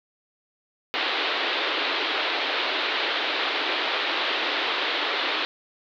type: band-pass noise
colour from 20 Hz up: white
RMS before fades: -26 dBFS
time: 0.94-5.45 s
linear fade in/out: 0 ms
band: 290 to 4000 Hz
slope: 48 dB/octave
effects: none